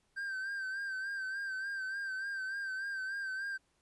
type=tone with vibrato; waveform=triangle; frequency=1568 Hz; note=G6; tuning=in tune; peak=-34 dBFS; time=0.16-3.58 s; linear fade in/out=20 ms; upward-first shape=sine; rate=3.4 Hz; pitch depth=50 cents each way; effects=pink hiss -75 dBFS RMS until 3.81 s + resampled to 24000 Hz